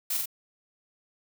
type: noise with echo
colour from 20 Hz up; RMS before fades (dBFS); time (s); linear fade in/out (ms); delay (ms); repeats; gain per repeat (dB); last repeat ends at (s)
blue; -29; 0.1-0.17; 5; 44; 2; -2; 0.258
effects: none